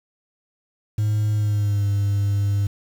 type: tone with pitch glide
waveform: sine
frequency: 106.3 to 100.8 Hz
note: G#2 to G2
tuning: +41 to +49 cents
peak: -15 dBFS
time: 0.98-2.67 s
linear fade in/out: 5 ms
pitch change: -92 cents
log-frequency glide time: 1.32-1.86 s
effects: tanh soft clip ceiling -17 dBFS + 7-bit